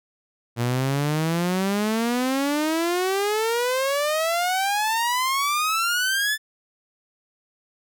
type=exponential sweep; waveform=sawtooth; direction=up; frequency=116.54 to 1760 Hz; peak=-17 dBFS; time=0.56-6.38 s; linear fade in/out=50 ms; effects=none